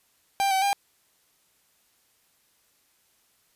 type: tone with pitch steps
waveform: 45% pulse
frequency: 790 / 765 / 801 Hz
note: G5 / G5 / G5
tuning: +13 / -42 / +37 cents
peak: -21 dBFS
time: 0.4-0.73 s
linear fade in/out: 0 ms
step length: 110 ms
effects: white hiss -66 dBFS RMS until 3.55 s + resampled to 32000 Hz